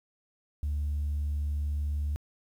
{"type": "tone", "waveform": "sine", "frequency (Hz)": 73.42, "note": "D2", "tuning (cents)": 0, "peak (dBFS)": -26, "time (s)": [0.63, 2.16], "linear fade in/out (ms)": 0, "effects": ["tanh soft clip ceiling -25 dBFS", "10-bit"]}